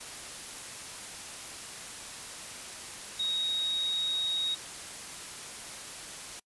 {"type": "tone in noise", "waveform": "sine", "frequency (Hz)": 3773, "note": "A#7", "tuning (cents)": 20, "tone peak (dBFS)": -28, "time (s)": [3.19, 4.55], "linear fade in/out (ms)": 10, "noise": "white", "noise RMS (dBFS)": -42, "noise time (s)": [0, 6.4], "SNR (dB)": 11, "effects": ["noise-tail reverb RT60 0.1 s tail -25 dB re dry", "resampled to 24000 Hz"]}